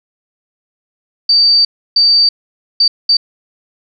sine tone bursts at uneven times, 4623 Hz, D8, 28 cents flat, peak -6 dBFS, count 4, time 1.29-1.65 / 1.96-2.29 / 2.8-2.88 / 3.09-3.17 s, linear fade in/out 5 ms, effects none

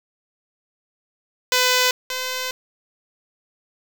5% pulse tone pair in turn, 503 / 511.2 Hz, B4 / C5, +32 / -40 cents, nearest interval unison, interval 28 cents, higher second, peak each -4 / -13 dBFS, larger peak first, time 1.52-1.91 / 2.1-2.51 s, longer second, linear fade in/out 2 ms, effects 7-bit

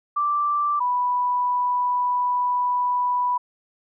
sine tone pair in turn, 1173 / 986.4 Hz, D6 / B5, -2 / -2 cents, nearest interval minor third, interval 300 cents, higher first, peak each -19 dBFS, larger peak neither, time 0.16-0.8 / 0.8-3.38 s, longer second, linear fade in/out 10 ms, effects none

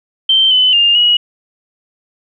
sine tone with pitch steps, 3122 / 3022 / 2810 / 2906 Hz, G7 / F#7 / F7 / F#7, -8 / +36 / +10 / -32 cents, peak -7 dBFS, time 0.29-1.17 s, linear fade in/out 5 ms, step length 220 ms, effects none

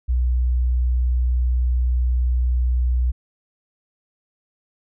sine tone, 61.74 Hz, B1, in tune, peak -15 dBFS, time 0.08-3.12 s, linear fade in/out 20 ms, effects tanh soft clip ceiling -12 dBFS

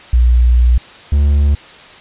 sine / triangle tone pair in turn, 60.3 / 71.87 Hz, B1 / D2, -41 / -37 cents, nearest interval minor third, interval 304 cents, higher second, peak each -6 dBFS, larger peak neither, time 0.13-0.78 / 1.12-1.55 s, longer first, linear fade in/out 5 ms, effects white hiss -37 dBFS RMS until 2 s + resampled to 8000 Hz

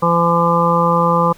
harmonic tone, 170 Hz, F3, 46 cents flat, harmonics 1 / 2 / 3 / 5 / 6 / 7, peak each -17 / -27 / -17 / -21 / -17 / -17 dBFS, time 0.02-1.33 s, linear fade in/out 10 ms, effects pink hiss -46 dBFS RMS until 1.37 s

